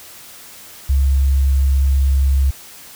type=tone; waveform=sine; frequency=68 Hz; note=C#2; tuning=33 cents flat; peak=-11 dBFS; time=0.89-2.51 s; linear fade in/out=10 ms; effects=white hiss -39 dBFS RMS until 2.95 s